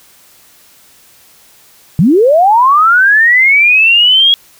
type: linear sweep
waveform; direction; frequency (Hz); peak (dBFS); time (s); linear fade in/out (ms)
sine; up; 140 to 3322; -4; 1.99-4.34; 0
effects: white hiss -44 dBFS RMS until 4.59 s